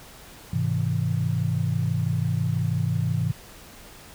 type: chord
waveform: sine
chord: Ab augmented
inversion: none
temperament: just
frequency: 103.83 / 129.78 / 162.23 Hz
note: Ab2 / C3 / E3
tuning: 0 / -14 / -27 cents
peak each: -26 dBFS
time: 0.53-3.32 s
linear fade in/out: 5 ms
effects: pink hiss -46 dBFS RMS until 4.14 s